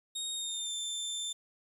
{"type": "tone with pitch glide", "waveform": "25% pulse", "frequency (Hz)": [3729, 3559], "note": ["A#7", "A7"], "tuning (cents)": [0, 19], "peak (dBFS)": -30, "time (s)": [0.15, 1.33], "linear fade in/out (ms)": 10, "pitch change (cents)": -81, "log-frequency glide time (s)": [0.34, 0.73], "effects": ["10-bit"]}